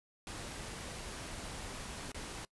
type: noise with dropouts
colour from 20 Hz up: pink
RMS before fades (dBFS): -44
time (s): 0.27-2.45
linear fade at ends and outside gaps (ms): 1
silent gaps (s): 2.118-2.145
effects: noise-tail reverb RT60 0.1 s tail -23 dB re dry + resampled to 24000 Hz